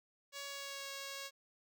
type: tone with pitch glide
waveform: 5% pulse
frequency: 561 to 550.7 Hz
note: C#5 to C#5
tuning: +21 to -11 cents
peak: -32 dBFS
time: 0.32-1.31 s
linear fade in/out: 50 ms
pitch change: -32 cents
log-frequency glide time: 0.45-0.89 s
effects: none

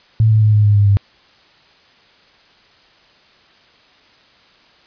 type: tone with pitch steps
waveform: sine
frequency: 110.5 / 108.73 / 106.98 / 105.27 / 103.58 / 101.92 / 100.28 Hz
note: A2 / A2 / A2 / G#2 / G#2 / G#2 / G2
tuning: +8 / -20 / -48 / +24 / -4 / -32 / +40 cents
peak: -8 dBFS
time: 0.2-0.97 s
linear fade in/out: 0 ms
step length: 110 ms
effects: white hiss -50 dBFS RMS until 4.86 s + resampled to 11025 Hz

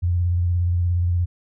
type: tone with vibrato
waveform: sine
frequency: 87.7 Hz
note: F2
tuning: 8 cents sharp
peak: -17 dBFS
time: 0.02-1.26 s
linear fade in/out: 20 ms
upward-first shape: sine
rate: 17 Hz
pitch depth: 38 cents each way
effects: none

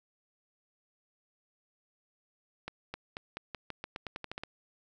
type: accelerating click train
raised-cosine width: 0.3 ms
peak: -22 dBFS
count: 14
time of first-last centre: 2.68-4.435 s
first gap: 260 ms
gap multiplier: 0.88
effects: none

